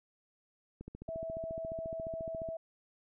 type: click train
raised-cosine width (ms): 3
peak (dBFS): -32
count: 25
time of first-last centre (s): 0.81-2.488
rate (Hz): 14.3
type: tone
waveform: sine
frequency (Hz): 654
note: E5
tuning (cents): -14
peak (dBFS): -37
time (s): 1.08-2.57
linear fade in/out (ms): 5
effects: none